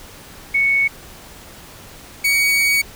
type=tone pair in turn; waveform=sine / 40% pulse; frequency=2217 / 2248 Hz; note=C#7 / C#7; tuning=0 / +24 cents; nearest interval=unison; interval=24 cents; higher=second; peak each=-13 dBFS; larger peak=neither; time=0.54-0.88 / 2.24-2.82 s; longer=second; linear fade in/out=10 ms; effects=pink hiss -40 dBFS RMS until 2.95 s